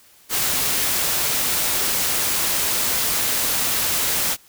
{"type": "noise", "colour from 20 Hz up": "white", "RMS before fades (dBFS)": -21, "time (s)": [0.29, 4.37], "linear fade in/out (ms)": 50, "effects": ["white hiss -52 dBFS RMS until 4.48 s"]}